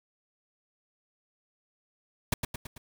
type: noise with echo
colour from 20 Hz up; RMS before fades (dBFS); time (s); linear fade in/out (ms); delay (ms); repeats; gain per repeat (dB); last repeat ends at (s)
pink; -26; 2.32-2.34; 5; 110; 4; -5; 2.78
effects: none